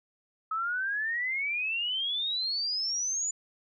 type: exponential sweep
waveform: sine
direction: up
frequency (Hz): 1274 to 7040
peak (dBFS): -28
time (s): 0.51-3.31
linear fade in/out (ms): 5
effects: none